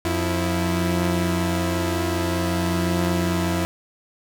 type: tone cluster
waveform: sawtooth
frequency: 88.2 / 176.9 / 328.5 Hz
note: F2 / F3 / E4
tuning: +18 / +23 / -6 cents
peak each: -21 dBFS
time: 0.05-3.65 s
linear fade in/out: 0 ms
effects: none